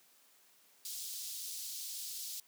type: high-pass noise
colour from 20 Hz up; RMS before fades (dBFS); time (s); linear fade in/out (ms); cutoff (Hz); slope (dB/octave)
pink; -43; 0.85-2.4; 2; 4100; 24
effects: white hiss -66 dBFS RMS until 2.47 s + high-pass 200 Hz 12 dB/octave